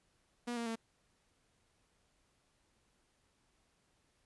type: tone with pitch steps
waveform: sawtooth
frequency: 240.7 / 233.6 / 226.7 Hz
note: B3 / A#3 / A#3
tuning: -44 / +4 / -48 cents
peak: -33 dBFS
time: 0.47-0.758 s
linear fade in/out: 10 ms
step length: 96 ms
effects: pink hiss -75 dBFS RMS until 4.25 s + resampled to 24000 Hz